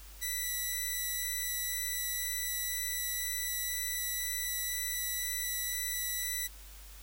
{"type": "tone with vibrato", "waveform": "5% pulse", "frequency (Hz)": 1969, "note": "B6", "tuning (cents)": -6, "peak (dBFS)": -23, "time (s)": [0.21, 6.48], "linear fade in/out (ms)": 20, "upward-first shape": "sine", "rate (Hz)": 2, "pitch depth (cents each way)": 8, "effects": ["added 50 Hz sine -49 dBFS peak until 7.02 s", "white hiss -54 dBFS RMS until 7.02 s"]}